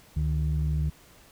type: tone pair together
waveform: sine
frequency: 72.1 / 152.25 Hz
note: D2 / D#3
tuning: -31 / -37 cents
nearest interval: octave + minor second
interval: 1294 cents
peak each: -24 / -26 dBFS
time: 0.16-0.9 s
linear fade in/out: 10 ms
effects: tanh soft clip ceiling -19 dBFS + pink hiss -55 dBFS RMS until 1.31 s